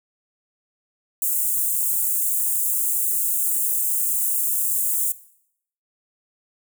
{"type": "high-pass noise", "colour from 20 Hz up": "white", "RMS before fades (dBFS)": -22, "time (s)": [1.22, 5.12], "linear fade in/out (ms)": 2, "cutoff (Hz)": 7500, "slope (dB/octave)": 48, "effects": ["noise-tail reverb RT60 0.7 s tail -18 dB re dry"]}